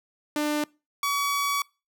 sawtooth tone pair in turn, 298.4 / 1134.1 Hz, D4 / C#6, +28 / +39 cents, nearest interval octave + major seventh, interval 2311 cents, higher second, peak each -20 / -20 dBFS, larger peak neither, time 0.36-0.64 / 1.03-1.62 s, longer second, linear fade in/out 2 ms, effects noise-tail reverb RT60 0.3 s tail -25 dB re dry

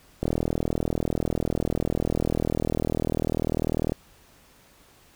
click train, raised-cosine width 2 ms, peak -11 dBFS, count 149, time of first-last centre 0.23-3.921 s, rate 40.1 Hz, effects pink hiss -56 dBFS RMS until 5.15 s

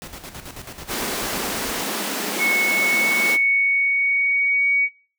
pink noise with tremolo, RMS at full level -35 dBFS, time 0.02-1.85 s, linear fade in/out 0 ms, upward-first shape square, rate 9.2 Hz, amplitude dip 60%
pink high-pass noise, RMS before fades -26 dBFS, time 0.87-3.38 s, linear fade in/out 50 ms, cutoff 190 Hz, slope 48 dB/octave
sine tone with pitch glide, 2200 to 2251 Hz, C#7 to C#7, -14 to +26 cents, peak -16 dBFS, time 2.38-4.89 s, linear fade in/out 50 ms, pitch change +40 cents, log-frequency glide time 2.54-4.72 s
effects noise-tail reverb RT60 0.4 s tail -17 dB re dry

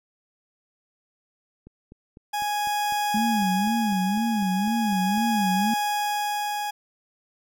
click train, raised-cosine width 3 ms, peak -32 dBFS, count 15, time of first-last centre 1.67-5.179 s, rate 3.99 Hz
40% pulse tone with tremolo, 830.6 Hz, G#5, in tune, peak -22 dBFS, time 2.33-6.71 s, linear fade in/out 10 ms, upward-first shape sine, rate 0.37 Hz, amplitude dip 45%
sine tone with vibrato, 206.8 Hz, G#3, 7 cents flat, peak -22 dBFS, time 3.14-5.74 s, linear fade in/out 5 ms, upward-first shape sine, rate 2 Hz, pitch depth 190 cents each way
effects none

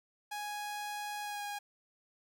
sawtooth tone with pitch glide, 830.6 to 820.1 Hz, G#5 to G#5, 0 to -22 cents, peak -34 dBFS, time 0.31-1.59 s, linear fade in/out 10 ms, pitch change -22 cents, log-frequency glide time 1.22-1.42 s, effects none

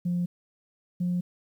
sine tone pair in turn, 175.9 / 177.74 Hz, F3 / F3, +13 / +31 cents, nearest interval unison, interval 18 cents, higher second, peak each -23 dBFS, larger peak neither, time 0.05-0.26 / 1-1.21 s, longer neither, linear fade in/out 10 ms, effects tanh soft clip ceiling -21 dBFS + 10-bit

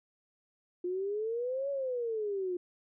sine exponential two-way sweep, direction up then down, 351.2 to 566 to 351.2 Hz, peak -31 dBFS, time 0.84-2.57 s, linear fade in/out 5 ms, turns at 1.7 s, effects none

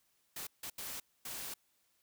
white noise bursts at uneven times, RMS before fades -43 dBFS, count 4, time 0.36-0.47 / 0.63-0.7 / 0.78-1 / 1.25-1.54 s, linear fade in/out 5 ms, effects white hiss -75 dBFS RMS until 2.02 s

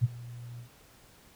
sine tone with ADSR envelope, 120 Hz, B2, 49 cents flat, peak -18 dBFS, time 0.01-0.7 s, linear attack 31 ms, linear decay 27 ms, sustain -22 dB, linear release 110 ms, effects pink hiss -58 dBFS RMS until 1.35 s

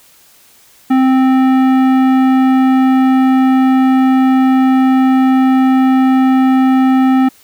sine tone with tanh clipping, 261.6 Hz, C4, in tune, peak -9 dBFS, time 0.9-7.29 s, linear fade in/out 10 ms, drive 15 dB, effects white hiss -46 dBFS RMS until 7.43 s

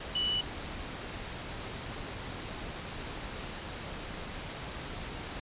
sine tone in noise, 2960 Hz, F#7, in tune, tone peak -28 dBFS, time 0.15-0.41 s, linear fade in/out 5 ms, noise pink, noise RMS -40 dBFS, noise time 0-5.4 s, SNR +9 dB, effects resampled to 8000 Hz

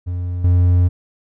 triangle tone with level steps, 88.9 Hz, F2, 31 cents sharp, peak -18 / -8 dBFS, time 0.06-0.89 s, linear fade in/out 20 ms, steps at 0.44 s, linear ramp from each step 5 ms, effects none

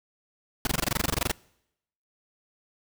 pink noise bursts, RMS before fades -25 dBFS, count 16, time 0.65-1.316 s, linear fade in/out 2 ms, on 21 ms, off 22 ms, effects noise-tail reverb RT60 0.8 s tail -25 dB re dry

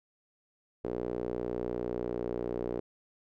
sawtooth tone with band-pass filter, 60.2 Hz, B1, 44 cents flat, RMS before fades -35 dBFS, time 0.84-2.8 s, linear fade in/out 5 ms, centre 420 Hz, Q 3.2, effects none

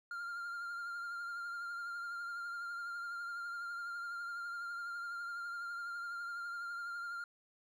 triangle tone with vibrato, 1396.9 Hz, F6, in tune, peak -38 dBFS, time 0.11-7.24 s, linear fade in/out 2 ms, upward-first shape triangle, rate 12 Hz, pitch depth 32 cents each way, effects none

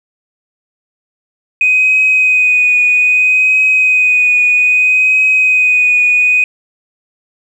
sine tone with vibrato, 2500 Hz, D#7, 8 cents sharp, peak -6 dBFS, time 1.61-6.44 s, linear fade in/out 2 ms, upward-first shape triangle, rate 0.62 Hz, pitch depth 24 cents each way, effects tanh soft clip ceiling -2 dBFS + 8-bit

